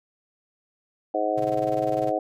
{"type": "harmonic tone", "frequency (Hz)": 105.9, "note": "G#2", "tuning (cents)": 34, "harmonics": [3, 4, 5, 6, 7], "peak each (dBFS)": [-30, -32, -28, -27, -27], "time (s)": [1.14, 2.19], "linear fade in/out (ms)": 5}
{"type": "tone with tremolo", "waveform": "45% pulse", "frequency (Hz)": 132.3, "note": "C3", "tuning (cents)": 20, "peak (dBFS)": -33, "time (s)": [1.37, 2.12], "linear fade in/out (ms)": 10, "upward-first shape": "square", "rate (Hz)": 20, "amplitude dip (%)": 75}
{"effects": []}